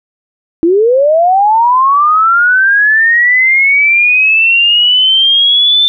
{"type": "linear sweep", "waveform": "sine", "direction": "up", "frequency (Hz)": [319.2, 3567], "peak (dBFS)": -5, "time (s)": [0.63, 5.88], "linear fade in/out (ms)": 0, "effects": []}